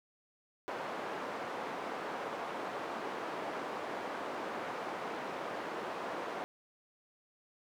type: band-pass noise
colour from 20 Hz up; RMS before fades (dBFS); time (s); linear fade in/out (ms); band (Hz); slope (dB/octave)
white; -40; 0.68-6.44; 0; 300 to 1000; 12
effects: none